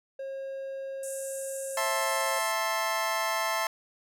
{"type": "tone", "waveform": "triangle", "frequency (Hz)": 540, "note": "C#5", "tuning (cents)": -45, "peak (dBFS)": -32, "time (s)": [0.19, 2.39], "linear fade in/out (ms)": 5}
{"type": "band-pass noise", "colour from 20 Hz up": "pink", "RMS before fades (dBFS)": -41, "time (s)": [1.03, 2.52], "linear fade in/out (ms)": 2, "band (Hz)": [7000, 11000], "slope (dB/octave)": 48}
{"type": "chord", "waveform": "25% pulse", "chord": "A minor", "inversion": "second", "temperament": "just", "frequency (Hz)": [660, 880, 1056], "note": ["E5", "A5", "C6"], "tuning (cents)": [2, 0, 16], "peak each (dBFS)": -28, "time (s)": [1.77, 3.67], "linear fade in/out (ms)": 2}
{"effects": []}